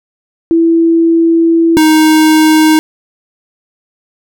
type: tone pair in turn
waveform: sine / square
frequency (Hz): 331.4 / 312.5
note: E4 / D#4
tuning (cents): +9 / +8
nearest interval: minor second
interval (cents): 101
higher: first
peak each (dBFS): -5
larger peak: neither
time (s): 0.51-1.77 / 1.77-2.79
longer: first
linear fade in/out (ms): 0
effects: none